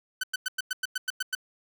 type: tone bursts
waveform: sawtooth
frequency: 1513 Hz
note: F#6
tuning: 38 cents sharp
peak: -23 dBFS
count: 10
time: 0.21-1.351 s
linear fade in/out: 5 ms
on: 25 ms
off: 99 ms
effects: none